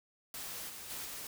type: noise with level steps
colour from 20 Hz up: white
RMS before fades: -43 / -47 / -42 / -44 dBFS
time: 0.34-1.27 s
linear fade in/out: 2 ms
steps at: 0.68 / 0.89 / 1.04 s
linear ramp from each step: 20 ms
effects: none